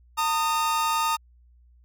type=tone pair together; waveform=45% pulse; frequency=908 / 1238.1 Hz; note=A#5 / D#6; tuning=-46 / -9 cents; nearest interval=perfect fourth; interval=537 cents; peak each=-25 dBFS; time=0.17-1.17 s; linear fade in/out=20 ms; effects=added 60 Hz sine -53 dBFS peak until 1.84 s